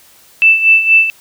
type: tone with tremolo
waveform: sine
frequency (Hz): 2649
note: E7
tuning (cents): +8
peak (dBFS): -3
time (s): 0.42-1.1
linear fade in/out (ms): 0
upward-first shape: sine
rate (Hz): 4.2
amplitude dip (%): 70
effects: white hiss -45 dBFS RMS until 1.2 s